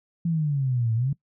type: exponential two-way sweep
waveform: sine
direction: down then up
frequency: 171.9 to 110.3 to 145.1 Hz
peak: -21 dBFS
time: 0.25-1.13 s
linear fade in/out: 5 ms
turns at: 0.94 s
effects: noise-tail reverb RT60 0.1 s tail -21 dB re dry